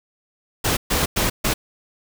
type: noise bursts at uneven times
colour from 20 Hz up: pink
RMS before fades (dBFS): -20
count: 4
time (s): 0.64-0.77 / 0.9-1.06 / 1.16-1.3 / 1.44-1.54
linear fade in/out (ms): 10
effects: none